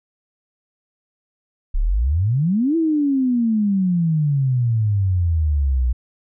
sine exponential two-way sweep, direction up then down, 30.87 to 334.7 to 59.5 Hz, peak -15 dBFS, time 1.74-5.93 s, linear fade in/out 10 ms, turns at 2.76 s, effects none

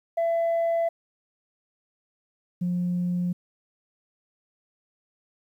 sine tone pair in turn, 670 / 177.46 Hz, E5 / F3, +28 / +28 cents, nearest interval octave + major seventh, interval 2300 cents, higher first, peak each -19 / -22 dBFS, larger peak first, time 0.17-0.89 / 2.61-3.33 s, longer neither, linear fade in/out 10 ms, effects tanh soft clip ceiling -20 dBFS + 10-bit

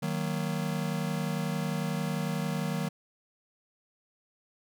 square chord, D# minor, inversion none, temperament just, 155.56 / 186.68 / 233.3 Hz, D#3 / F#3 / A#3, 0 / +16 / +2 cents, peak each -33 / -34 / -37 dBFS, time 0.02-2.89 s, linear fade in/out 10 ms, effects none

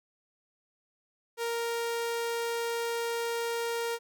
sawtooth tone, 466.2 Hz, A#4, in tune, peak -26 dBFS, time 1.37-3.99 s, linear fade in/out 50 ms, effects none

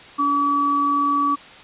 sine tone pair together, 286 / 1144 Hz, D4 / D6, -46 / -46 cents, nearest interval 2 octaves, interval 2400 cents, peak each -24 / -17 dBFS, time 0.18-1.36 s, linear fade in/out 20 ms, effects white hiss -42 dBFS RMS until 1.63 s + resampled to 8000 Hz

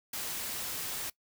white noise, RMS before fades -37 dBFS, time 0.13-1.1 s, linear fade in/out 5 ms, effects noise-tail reverb RT60 0.1 s tail -21 dB re dry

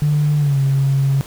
triangle tone with pitch glide, 148.5 to 136.96 Hz, D3 to C#3, +20 to -20 cents, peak -9 dBFS, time 0.02-1.21 s, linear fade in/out 0 ms, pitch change -140 cents, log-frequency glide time 0.38-0.58 s, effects tanh soft clip ceiling -10 dBFS + pink hiss -38 dBFS RMS until 1.26 s

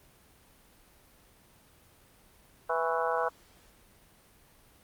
harmonic tone with a mistuned harmonic, 164.81 Hz, E3, in tune, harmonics 3 / 4 / 5 / 6 / 7 / 8 / 9, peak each -32 / -33 / -34 / -35 / -35 / -36 / -37 dBFS, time 2.69-3.29 s, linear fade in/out 10 ms, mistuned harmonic 7, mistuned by -69 cents, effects pink hiss -60 dBFS RMS until 4.83 s + Opus 32 kbps

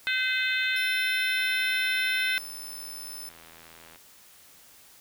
harmonic tone, 513 Hz, C5, 34 cents flat, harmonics 3 / 4 / 5 / 6 / 7 / 8, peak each -28 / -30 / -31 / -37 / -32 / -39 dBFS, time 0.07-2.38 s, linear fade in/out 0 ms
5% pulse tone, 5274 Hz, E8, in tune, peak -32 dBFS, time 0.76-3.29 s, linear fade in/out 2 ms
click train, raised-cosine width 0.3 ms, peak -33 dBFS, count 213, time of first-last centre 1.38-3.959 s, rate 82.2 Hz
effects white hiss -54 dBFS RMS until 5 s

